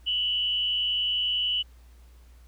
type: tone with amplitude modulation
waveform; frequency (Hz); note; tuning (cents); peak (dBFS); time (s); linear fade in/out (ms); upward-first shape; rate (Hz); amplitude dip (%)
sine; 2960; F#7; 0; -21; 0.06-1.63; 20; sine; 211; 55
effects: added 60 Hz sine -49 dBFS peak until 2.47 s + pink hiss -63 dBFS RMS until 2.47 s

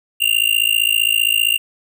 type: tone with amplitude modulation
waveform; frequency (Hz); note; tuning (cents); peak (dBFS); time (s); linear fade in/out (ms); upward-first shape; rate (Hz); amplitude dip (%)
square; 2794; F7; 0; -10; 0.2-1.58; 20; sine; 55.3; 100
effects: none

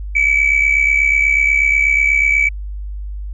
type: tone with amplitude modulation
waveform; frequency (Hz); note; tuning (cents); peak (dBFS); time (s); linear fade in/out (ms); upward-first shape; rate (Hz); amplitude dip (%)
sine; 2290; D7; -44; -6; 0.15-2.49; 10; sine; 68.2; 75
effects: tanh soft clip ceiling -6 dBFS + added 50 Hz sine -23 dBFS peak until 3.33 s

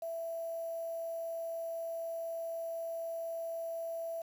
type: tone with quantisation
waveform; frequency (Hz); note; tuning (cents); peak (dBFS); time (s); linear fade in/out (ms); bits
sine; 663; E5; +10; -36; 0.02-4.22; 5; 9
effects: none

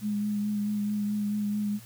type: tone with vibrato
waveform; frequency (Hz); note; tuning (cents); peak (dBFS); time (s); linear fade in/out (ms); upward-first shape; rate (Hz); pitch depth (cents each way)
sine; 207.7; G#3; 0; -26; 0.01-1.8; 50; sine; 4.6; 20
effects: added 117 Hz sine -48 dBFS peak until 1.85 s + white hiss -52 dBFS RMS until 1.85 s

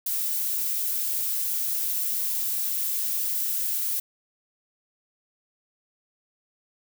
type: noise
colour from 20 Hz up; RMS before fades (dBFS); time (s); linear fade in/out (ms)
violet; -27; 0.06-4; 5
effects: none

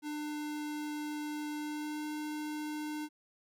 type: tone with pitch glide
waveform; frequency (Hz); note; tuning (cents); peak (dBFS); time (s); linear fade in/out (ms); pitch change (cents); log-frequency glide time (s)
square; 299.4 to 302.4; D4 to D#4; +33 to -49; -37; 0.02-3.09; 50; +18; 1.55-2.07
effects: none

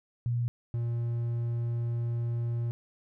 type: tone pair in turn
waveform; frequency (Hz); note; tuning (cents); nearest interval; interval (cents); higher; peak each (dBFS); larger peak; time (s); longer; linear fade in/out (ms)
sine / triangle; 119.8 / 117.88; A#2 / A#2; +48 / +20; unison; 28; first; -26; neither; 0.26-0.48 / 0.74-2.71; second; 0
effects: none

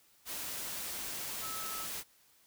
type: tone in noise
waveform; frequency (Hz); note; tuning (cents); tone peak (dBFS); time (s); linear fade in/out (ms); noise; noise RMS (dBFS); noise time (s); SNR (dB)
sine; 1300; E6; -24; -43; 1.4-1.88; 50; white; -40; 0.25-2.04; -6
effects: white hiss -66 dBFS RMS until 2.46 s

